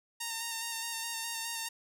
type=tone with vibrato; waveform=5% pulse; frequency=918 Hz; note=A#5; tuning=27 cents flat; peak=-23 dBFS; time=0.2-1.69 s; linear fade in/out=10 ms; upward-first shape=square; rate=4.8 Hz; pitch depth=18 cents each way; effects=none